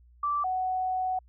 sine tone pair in turn, 1167 / 743.9 Hz, D6 / F#5, -11 / +9 cents, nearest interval minor sixth, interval 780 cents, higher first, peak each -25 / -26 dBFS, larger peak first, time 0.23-0.44 / 0.44-1.19 s, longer second, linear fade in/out 5 ms, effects added 60 Hz sine -54 dBFS peak until 1.28 s

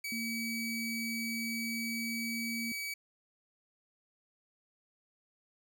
sawtooth tone, 2280 Hz, C#7, 48 cents sharp, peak -33 dBFS, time 0.04-2.94 s, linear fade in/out 5 ms
sine tone with pitch glide, 230.4 to 232.4 Hz, A#3 to A#3, -20 to -5 cents, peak -37 dBFS, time 0.12-2.72 s, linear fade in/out 2 ms, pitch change +15 cents, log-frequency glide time 1.3-2.48 s
effects none

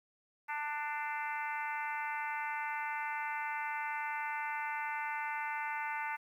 harmonic tone with a mistuned harmonic, 296.6 Hz, D4, 17 cents sharp, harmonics 3 / 4 / 5 / 6 / 7 / 8 / 9, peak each -38 / -47 / -42 / -46 / -42 / -49 / -50 dBFS, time 0.48-6.17 s, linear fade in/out 20 ms, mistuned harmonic 8, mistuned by -23 cents, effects 11-bit

